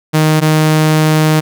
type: tone pair in turn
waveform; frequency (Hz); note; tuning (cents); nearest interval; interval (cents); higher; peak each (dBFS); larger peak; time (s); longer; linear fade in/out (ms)
sawtooth; 155.56 / 155.56; D#3 / D#3; 0 / 0; unison; 0; neither; -4; neither; 0.13-0.41 / 0.41-1.41; second; 20
effects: none